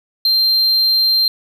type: tone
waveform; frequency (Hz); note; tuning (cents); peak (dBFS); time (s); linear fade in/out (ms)
triangle; 4160; C8; -11; -10; 0.25-1.28; 2
effects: none